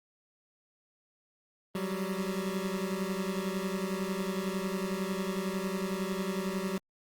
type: beating tone pair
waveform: 25% pulse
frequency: 185.9 / 196.9 Hz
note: F#3 / G3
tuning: +8 / +8 cents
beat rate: 11 Hz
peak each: -30 / -31 dBFS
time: 1.75-6.78 s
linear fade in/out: 2 ms
effects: Opus 24 kbps